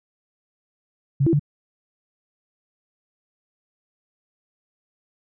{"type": "tone with pitch steps", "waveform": "sine", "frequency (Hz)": [137.9, 332.9, 145.8], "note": ["C#3", "E4", "D3"], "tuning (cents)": [-9, 17, -12], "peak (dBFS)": -15, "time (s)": [1.2, 1.395], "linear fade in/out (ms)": 10, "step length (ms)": 65, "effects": []}